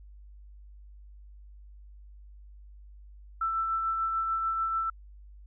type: tone with tremolo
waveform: sine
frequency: 1330 Hz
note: E6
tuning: 15 cents sharp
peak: -25 dBFS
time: 3.41-4.9 s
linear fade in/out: 5 ms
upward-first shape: triangle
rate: 6.8 Hz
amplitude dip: 35%
effects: added 50 Hz sine -47 dBFS peak until 5.46 s